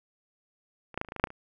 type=clicks; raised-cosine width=0.5 ms; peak=-30 / -15 / -14 / -30 / -27 / -22 / -23 / -18 / -6 / -30 / -29 dBFS; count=11; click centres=0.943 / 0.976 / 1.014 / 1.048 / 1.087 / 1.121 / 1.163 / 1.198 / 1.24 / 1.272 / 1.304 s; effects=none